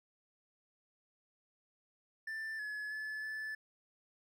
triangle tone with pitch steps, 1773 / 1704 / 1727 / 1741 Hz, A6 / G#6 / A6 / A6, +13 / +44 / -33 / -19 cents, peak -37 dBFS, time 2.27-3.55 s, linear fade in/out 5 ms, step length 320 ms, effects none

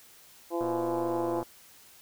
harmonic tone, 170.3 Hz, F3, 43 cents flat, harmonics 2 / 3 / 4 / 5 / 6, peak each -30 / -34 / -36 / -38 / -40 dBFS, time 0.5-1.44 s, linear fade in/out 50 ms
click train, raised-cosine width 1 ms, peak -25 dBFS, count 100, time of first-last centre 0.61-1.428 s, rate 121 Hz
effects white hiss -55 dBFS RMS until 2.01 s

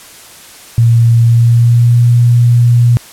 sine tone with pitch glide, 116.54 to 119.95 Hz, A#2 to A#2, 0 to +50 cents, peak -4 dBFS, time 0.78-2.97 s, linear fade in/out 0 ms, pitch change +50 cents, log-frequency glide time 1.22-1.99 s, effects white hiss -35 dBFS RMS until 3.12 s + low-pass 12000 Hz 12 dB/octave

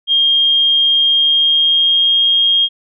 sine tone with pitch glide, 3222 to 3241 Hz, G7 to G#7, +47 to -43 cents, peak -9 dBFS, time 0.07-2.69 s, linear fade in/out 50 ms, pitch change +10 cents, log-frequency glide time 1.09-2.21 s, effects none

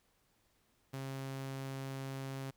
sawtooth tone, 134.8 Hz, C#3, 48 cents flat, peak -36 dBFS, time 0.93-2.51 s, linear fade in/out 10 ms, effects pink hiss -74 dBFS RMS until 2.56 s

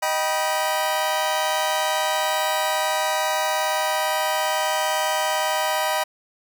sawtooth chord, Eb augmented, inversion none, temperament just, 622.3 / 777.8 / 972.3 Hz, Eb5 / G5 / B5, 0 / -14 / -27 cents, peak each -21 / -22 / -21 dBFS, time 0.02-6.04 s, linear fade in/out 10 ms, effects none

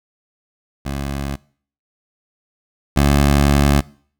15% pulse tone pair in turn, 69.6 / 71.02 Hz, C#2 / C#2, +8 / +43 cents, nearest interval unison, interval 35 cents, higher second, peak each -16 / -5 dBFS, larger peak second, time 0.85-1.36 / 2.96-3.81 s, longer second, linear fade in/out 10 ms, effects noise-tail reverb RT60 0.5 s tail -22 dB re dry

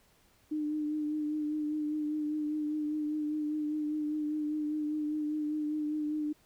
sine tone with vibrato, 302.4 Hz, D#4, 49 cents flat, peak -30 dBFS, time 0.51-6.33 s, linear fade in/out 10 ms, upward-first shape triangle, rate 5 Hz, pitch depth 30 cents each way, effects pink hiss -66 dBFS RMS until 6.45 s

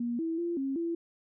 sine tone with pitch steps, 238.1 / 327.3 / 342.9 / 270.8 / 336.5 Hz, A#3 / E4 / F4 / C#4 / E4, +37 / -12 / -32 / -40 / +36 cents, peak -29 dBFS, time 0-0.95 s, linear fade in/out 5 ms, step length 190 ms, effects none

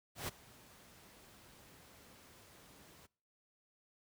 pink noise with ADSR envelope, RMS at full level -39 dBFS, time 0.15-3.07 s, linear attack 130 ms, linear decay 18 ms, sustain -21 dB, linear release 17 ms, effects noise-tail reverb RT60 0.5 s tail -24 dB re dry + high-pass 60 Hz 12 dB/octave

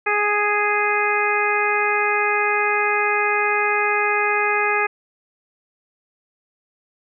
harmonic tone, 415.3 Hz, G#4, in tune, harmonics 1 / 2 / 3 / 4 / 5 / 6, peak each -24 / -24 / -24 / -24 / -24 / -24 dBFS, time 0.06-4.87 s, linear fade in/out 10 ms, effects none

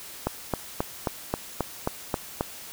click train, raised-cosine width 1 ms, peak -10 dBFS, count 9, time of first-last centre 0.27-2.409 s, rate 3.74 Hz, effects white hiss -42 dBFS RMS until 2.72 s

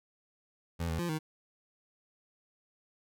25% pulse tone with pitch steps, 84.5 / 81.3 / 173.2 / 156.5 Hz, E2 / E2 / F3 / D#3, +43 / -23 / -14 / +10 cents, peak -28 dBFS, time 0.79-1.19 s, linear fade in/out 20 ms, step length 100 ms, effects none

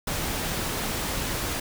pink noise, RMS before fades -29 dBFS, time 0.07-1.6 s, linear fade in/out 5 ms, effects none

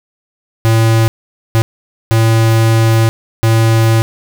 square tone bursts at uneven times, 112.8 Hz, A2, 44 cents sharp, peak -8 dBFS, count 4, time 0.65-1.08 / 1.55-1.62 / 2.11-3.09 / 3.43-4.02 s, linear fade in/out 0 ms, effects none

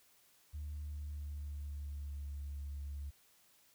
sine tone with pitch glide, 74.3 to 71.19 Hz, D2 to C#2, +21 to +47 cents, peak -39 dBFS, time 0.53-3.11 s, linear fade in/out 20 ms, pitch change -74 cents, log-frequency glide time 0.8-2.26 s, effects tanh soft clip ceiling -37 dBFS + white hiss -68 dBFS RMS until 3.74 s

